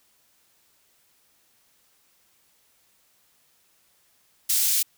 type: high-pass noise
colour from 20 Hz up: white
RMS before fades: -22 dBFS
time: 4.49-4.83 s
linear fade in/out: 10 ms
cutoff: 4100 Hz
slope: 12 dB/octave
effects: white hiss -64 dBFS RMS until 4.97 s